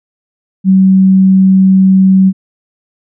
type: tone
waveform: sine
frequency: 190.1 Hz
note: F#3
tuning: 47 cents sharp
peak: -3 dBFS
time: 0.64-2.33 s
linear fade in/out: 50 ms
effects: none